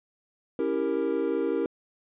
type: chord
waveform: triangle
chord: C# diminished seventh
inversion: none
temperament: equal with one note detuned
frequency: 277.2 / 329.6 / 395.2 / 466.2 Hz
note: C#4 / E4 / G4 / Bb4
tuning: 0 / 0 / +14 / 0 cents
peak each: -30 / -28 / -28 / -27 dBFS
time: 0.59-1.66 s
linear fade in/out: 2 ms
effects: resampled to 8000 Hz